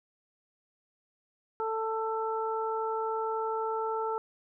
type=harmonic tone; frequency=443.6 Hz; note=A4; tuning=14 cents sharp; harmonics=1 / 2 / 3; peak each=-32 / -33 / -36 dBFS; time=1.6-4.18 s; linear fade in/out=0 ms; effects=none